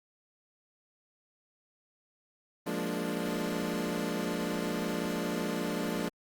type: chord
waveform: 25% pulse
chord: Bb dominant seventh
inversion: second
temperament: equal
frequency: 174.61 / 207.7 / 233.1 / 293.7 Hz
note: F3 / Ab3 / Bb3 / D4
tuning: 0 / 0 / 0 / 0 cents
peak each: -33 dBFS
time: 2.66-6.09 s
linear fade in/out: 10 ms
effects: Opus 24 kbps